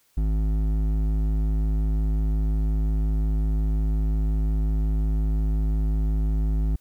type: tone with hard clipping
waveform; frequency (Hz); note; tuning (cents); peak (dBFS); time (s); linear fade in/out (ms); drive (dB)
triangle; 52.8; G#1; +29; -22; 0.17-6.76; 5; 14
effects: white hiss -64 dBFS RMS until 6.8 s